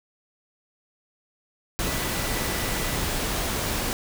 sine tone in noise, 1975.5 Hz, B6, in tune, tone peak -38 dBFS, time 1.87-2.95 s, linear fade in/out 0 ms, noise pink, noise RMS -27 dBFS, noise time 1.79-3.93 s, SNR -14 dB, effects none

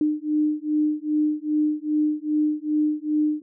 sine beating tone pair, 301.7 / 304.2 Hz, D4 / D#4, +47 / -39 cents, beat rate 2.5 Hz, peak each -23 dBFS, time 0.01-3.42 s, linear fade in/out 2 ms, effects none

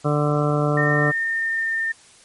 harmonic tone, 147.8 Hz, D3, 11 cents sharp, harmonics 1 / 2 / 3 / 4 / 5 / 7 / 8 / 9, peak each -20 / -25 / -25 / -25 / -30 / -33 / -30 / -29 dBFS, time 0.04-1.12 s, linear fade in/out 20 ms
sine tone with pitch glide, 1826 to 1808.2 Hz, A#6 to A6, -36 to +47 cents, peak -20 dBFS, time 0.77-1.92 s, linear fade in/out 5 ms, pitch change -17 cents, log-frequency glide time 0.92-1.73 s
effects white hiss -50 dBFS RMS until 2.24 s + MP3 48 kbps

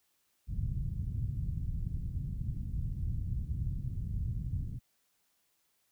white low-pass noise, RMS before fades -35 dBFS, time 0.47-4.8 s, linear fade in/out 50 ms, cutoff 130 Hz, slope 24 dB/octave, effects white hiss -75 dBFS RMS until 5.91 s

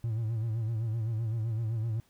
triangle tone with vibrato, 112.4 Hz, A2, 37 cents sharp, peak -26 dBFS, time 0.04-2 s, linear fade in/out 0 ms, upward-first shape sine, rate 7.8 Hz, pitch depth 77 cents each way, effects tanh soft clip ceiling -22 dBFS + pink hiss -67 dBFS RMS until 2.09 s

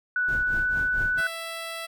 sine tone with pitch glide, 1480 to 1489.4 Hz, F#6 to F#6, 0 to +11 cents, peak -22 dBFS, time 0.16-1.27 s, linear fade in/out 2 ms, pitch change +11 cents, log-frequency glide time 0.45-0.54 s
brown noise with tremolo, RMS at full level -31 dBFS, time 0.28-1.21 s, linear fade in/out 5 ms, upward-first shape triangle, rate 4.4 Hz, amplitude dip 95%
10% pulse tone, 662 Hz, E5, 7 cents sharp, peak -24 dBFS, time 1.17-1.87 s, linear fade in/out 20 ms
effects none

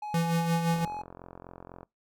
triangle tone, 842 Hz, G#5, 24 cents sharp, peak -32 dBFS, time 0.02-1.02 s, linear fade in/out 5 ms
square tone with tremolo, 167 Hz, E3, 23 cents sharp, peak -24 dBFS, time 0.14-0.85 s, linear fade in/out 2 ms, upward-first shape sine, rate 5.8 Hz, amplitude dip 50%
click train, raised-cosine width 1 ms, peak -30 dBFS, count 49, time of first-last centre 0.74-1.831 s, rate 44 Hz
effects noise-tail reverb RT60 0.2 s tail -25 dB re dry

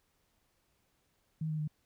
sine tone with pitch steps, 157.8 / 154.82 / 151.9 Hz, D#3 / D#3 / D#3, +25 / -8 / -41 cents, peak -32 dBFS, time 1.41-1.677 s, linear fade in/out 5 ms, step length 89 ms, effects pink hiss -75 dBFS RMS until 1.85 s

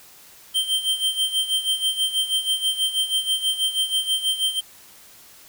square tone with tremolo, 3136 Hz, G7, in tune, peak -18 dBFS, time 0.54-4.61 s, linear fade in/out 20 ms, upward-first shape sine, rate 6.2 Hz, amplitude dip 75%, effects white hiss -48 dBFS RMS until 5.48 s

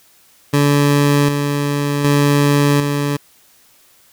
20% pulse tone with tremolo, 143.8 Hz, D3, 36 cents flat, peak -6 dBFS, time 0.53-3.17 s, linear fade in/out 10 ms, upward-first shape square, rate 0.66 Hz, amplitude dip 45%, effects white hiss -51 dBFS RMS until 4.12 s

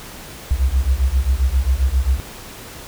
sine beating tone pair, 61.74 / 69.24 Hz, B1 / C#2, 0 / -1 cents, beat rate 7.5 Hz, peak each -17 dBFS, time 0.51-2.2 s, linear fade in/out 0 ms, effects pink hiss -36 dBFS RMS until 2.87 s

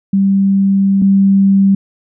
sine tone pair in turn, 195.7 / 195.7 Hz, G3 / G3, -3 / -3 cents, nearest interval unison, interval 0 cents, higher neither, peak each -8 / -6 dBFS, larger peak second, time 0.13-1.02 / 1.02-1.75 s, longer first, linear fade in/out 5 ms, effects none

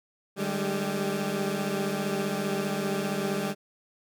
20% pulse tone cluster, 150.8 / 195.4 / 210.6 / 393.5 Hz, D3 / G3 / G#3 / G4, +46 / -5 / +24 / +7 cents, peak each -31 / -25 / -28 / -33 dBFS, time 0.36-3.55 s, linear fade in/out 50 ms, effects none

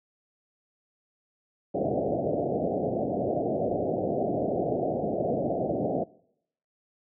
white low-pass noise, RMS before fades -27 dBFS, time 1.74-6.04 s, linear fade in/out 10 ms, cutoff 730 Hz, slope 96 dB/octave, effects noise-tail reverb RT60 0.7 s tail -22 dB re dry + high-pass 150 Hz 12 dB/octave

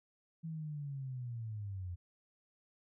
sine linear sweep, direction down, 164.81 to 85.9 Hz, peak -39 dBFS, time 0.43-1.96 s, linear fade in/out 20 ms, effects none

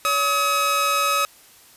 sawtooth tone pair together, 567 / 1274 Hz, C#5 / D#6, +39 / +41 cents, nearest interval octave + major second, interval 1402 cents, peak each -23 / -15 dBFS, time 0.05-1.25 s, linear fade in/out 0 ms, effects white hiss -50 dBFS RMS until 1.76 s + resampled to 32000 Hz

